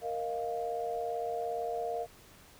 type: chord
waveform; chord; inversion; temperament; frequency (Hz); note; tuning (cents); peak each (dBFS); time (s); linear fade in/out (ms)
sine; Bb suspended fourth; none; just; 466.2 / 621.6 / 699.2; Bb4 / Eb5 / F5; 0 / -2 / +2; -36 / -40 / -35; 0.01-2.07; 50
effects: pink hiss -57 dBFS RMS until 2.59 s